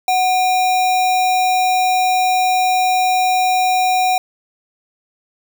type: tone with sample-and-hold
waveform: sine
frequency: 740 Hz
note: F#5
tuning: in tune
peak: -12 dBFS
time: 0.08-4.18 s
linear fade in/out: 2 ms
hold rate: 3150 Hz
effects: none